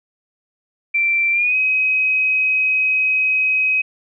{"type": "tone with pitch glide", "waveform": "sine", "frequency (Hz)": [2349, 2532], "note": ["D7", "D#7"], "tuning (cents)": [0, 30], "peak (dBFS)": -14, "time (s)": [0.94, 3.82], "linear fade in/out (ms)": 10, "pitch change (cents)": 130, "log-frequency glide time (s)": [1.32, 1.56], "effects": []}